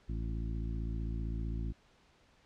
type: harmonic tone with a mistuned harmonic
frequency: 55.5 Hz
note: A1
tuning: 16 cents sharp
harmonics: 1 / 2 / 3 / 4 / 5 / 6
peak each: -35 / -41 / -45 / -47 / -49 / -51 dBFS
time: 0.08-1.73 s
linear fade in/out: 20 ms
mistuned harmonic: 6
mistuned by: +34 cents
effects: pink hiss -66 dBFS RMS until 2.45 s + low-pass 5000 Hz 12 dB/octave